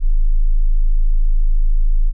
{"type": "tone", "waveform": "sine", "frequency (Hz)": 26.91, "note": "A0", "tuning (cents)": -38, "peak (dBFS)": -9, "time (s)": [0, 2.13], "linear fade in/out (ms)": 50, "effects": []}